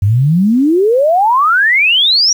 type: exponential sweep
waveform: sine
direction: up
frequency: 94.1 to 5850 Hz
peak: -7 dBFS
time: 0.02-2.33 s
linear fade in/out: 5 ms
effects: 7-bit